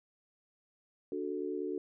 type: chord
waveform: sine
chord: D major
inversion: none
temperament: equal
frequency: 293.7 / 370 / 440 Hz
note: D4 / F#4 / A4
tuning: 0 / 0 / 0 cents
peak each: -39 / -37 / -39 dBFS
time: 1.12-1.78 s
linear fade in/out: 2 ms
effects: none